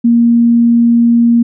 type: tone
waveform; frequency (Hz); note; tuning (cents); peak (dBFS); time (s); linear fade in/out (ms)
sine; 234.8; A#3; +13; -5; 0.04-1.43; 10
effects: none